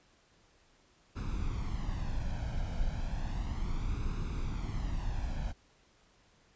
brown noise with flanger, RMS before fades -34 dBFS, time 1.15-5.53 s, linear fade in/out 20 ms, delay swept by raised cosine 0.79 to 1.31 ms, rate 0.33 Hz, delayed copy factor +0.65, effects pink hiss -66 dBFS RMS until 6.55 s + resampled to 16000 Hz

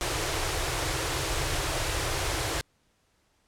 pink band-stop noise, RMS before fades -29 dBFS, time 0.01-2.61 s, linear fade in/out 0 ms, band 150 to 290 Hz, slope 96 dB/octave, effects pink hiss -69 dBFS RMS until 3.47 s + low-pass 10000 Hz 12 dB/octave

